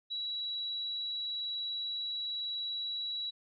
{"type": "tone", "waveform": "sine", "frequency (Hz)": 3907, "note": "B7", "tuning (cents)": -19, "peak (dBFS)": -34, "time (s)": [0.1, 3.31], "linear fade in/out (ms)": 20, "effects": []}